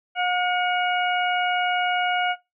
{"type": "harmonic tone with a mistuned harmonic", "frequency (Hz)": 720, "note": "F#5", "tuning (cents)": -47, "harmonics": [1, 2, 3, 4], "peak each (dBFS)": [-23, -26, -28, -29], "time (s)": [0.15, 2.36], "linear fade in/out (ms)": 50, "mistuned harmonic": 3, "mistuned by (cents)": 59, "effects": ["noise-tail reverb RT60 0.2 s tail -19 dB re dry"]}